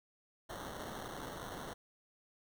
white noise with sample-and-hold, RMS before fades -45 dBFS, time 0.49-1.74 s, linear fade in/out 10 ms, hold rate 2450 Hz, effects none

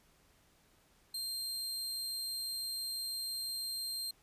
sawtooth tone, 4178 Hz, C8, 3 cents flat, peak -34 dBFS, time 1.14-4.11 s, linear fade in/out 5 ms, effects pink hiss -68 dBFS RMS until 4.22 s + resampled to 32000 Hz

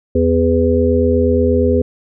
harmonic tone with a mistuned harmonic, 83.2 Hz, E2, 17 cents sharp, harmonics 1 / 3 / 5 / 6, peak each -16 / -16 / -16 / -16 dBFS, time 0.15-1.82 s, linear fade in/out 5 ms, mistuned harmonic 5, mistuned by -22 cents, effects none

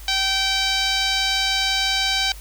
5% pulse tone with low-pass filter, 774 Hz, G5, 22 cents flat, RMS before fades -21 dBFS, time 0.08-2.32 s, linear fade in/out 2 ms, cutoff 4300 Hz, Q 1.7, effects added 50 Hz sine -36 dBFS peak until 2.4 s + white hiss -44 dBFS RMS until 2.4 s

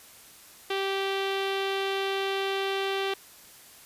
sawtooth tone with low-pass filter, 390 Hz, G4, 9 cents flat, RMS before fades -29 dBFS, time 0.7-3.14 s, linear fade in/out 5 ms, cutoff 3400 Hz, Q 2.7, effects white hiss -51 dBFS RMS until 3.85 s + resampled to 32000 Hz

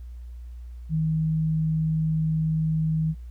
sine tone, 158.4 Hz, D#3, 31 cents sharp, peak -21 dBFS, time 0.89-3.15 s, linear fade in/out 50 ms, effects added 60 Hz sine -36 dBFS peak until 3.3 s + pink hiss -66 dBFS RMS until 3.3 s

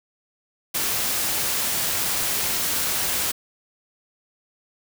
white noise, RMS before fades -24 dBFS, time 0.74-3.32 s, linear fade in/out 10 ms, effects none

